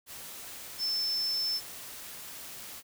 sine tone in noise, 5290 Hz, E8, 5 cents sharp, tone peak -28 dBFS, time 0.78-1.61 s, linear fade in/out 50 ms, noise white, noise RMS -44 dBFS, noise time 0.06-2.83 s, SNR +13 dB, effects none

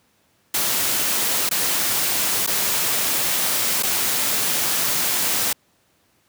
white noise with dropouts, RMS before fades -21 dBFS, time 0.54-5.53 s, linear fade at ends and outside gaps 5 ms, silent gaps 1.492-1.511 / 2.465-2.473 / 3.826-3.832 s, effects pink hiss -62 dBFS RMS until 6.28 s + high-pass 100 Hz 12 dB/octave

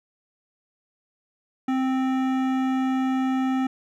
sine tone with hard clipping, 261.6 Hz, C4, in tune, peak -23 dBFS, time 1.68-3.67 s, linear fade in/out 5 ms, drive 15 dB, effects none

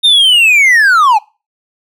triangle linear sweep, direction down, 3699 to 790 Hz, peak -3 dBFS, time 0.03-1.19 s, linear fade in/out 20 ms, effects noise-tail reverb RT60 0.3 s tail -23 dB re dry

